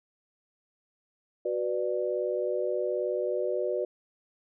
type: chord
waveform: sine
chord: B minor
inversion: second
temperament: just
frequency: 370.4 / 493.9 / 592.7 Hz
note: F#4 / B4 / D5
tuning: +2 / 0 / +16 cents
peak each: -31 dBFS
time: 1.45-3.85 s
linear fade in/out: 5 ms
effects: none